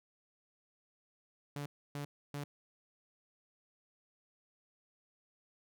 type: tone bursts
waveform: sawtooth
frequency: 144.2 Hz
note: D3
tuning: 31 cents flat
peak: -35 dBFS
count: 3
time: 1.56-2.44 s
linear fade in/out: 2 ms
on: 100 ms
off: 290 ms
effects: none